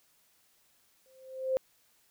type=tone with exponential growth; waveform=sine; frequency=523.3 Hz; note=C5; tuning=in tune; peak=-23 dBFS; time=1.06-1.57 s; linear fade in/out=0 ms; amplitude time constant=110 ms; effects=white hiss -68 dBFS RMS until 2.1 s